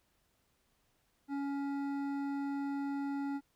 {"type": "tone with hard clipping", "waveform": "sine", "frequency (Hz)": 279.9, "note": "C#4", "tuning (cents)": 17, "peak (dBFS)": -36, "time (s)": [1.28, 3.41], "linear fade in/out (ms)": 50, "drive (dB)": 11, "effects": ["pink hiss -75 dBFS RMS until 3.55 s"]}